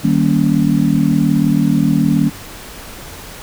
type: chord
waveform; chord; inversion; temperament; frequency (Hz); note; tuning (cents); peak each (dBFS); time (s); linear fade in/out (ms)
sine; Eb dominant seventh; none; just; 155.56 / 194.45 / 233.3 / 280; Eb3 / G3 / Bb3 / Db4; 0 / -14 / +2 / +18; -16; 0.03-2.3; 20
effects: pink hiss -33 dBFS RMS until 3.42 s